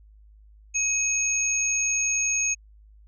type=tone pair together; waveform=sine; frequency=2536 / 6555 Hz; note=D#7 / G#8; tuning=+32 / -24 cents; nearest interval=octave + major third; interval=1644 cents; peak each=-27 / -23 dBFS; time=0.74-2.55 s; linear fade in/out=20 ms; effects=added 52 Hz sine -49 dBFS peak until 3.07 s